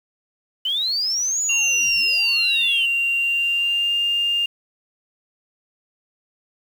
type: linear two-way sweep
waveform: sine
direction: up then down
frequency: 2960 to 6920 to 2960 Hz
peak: -19 dBFS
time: 0.65-2.86 s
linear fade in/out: 5 ms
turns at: 1.42 s
type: tone with pitch glide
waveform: sine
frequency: 2769 to 2806 Hz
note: F7 to F7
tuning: -15 to +8 cents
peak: -17 dBFS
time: 1.49-4.46 s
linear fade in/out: 5 ms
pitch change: +23 cents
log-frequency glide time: 3.18-3.93 s
effects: tanh soft clip ceiling -11 dBFS + 7-bit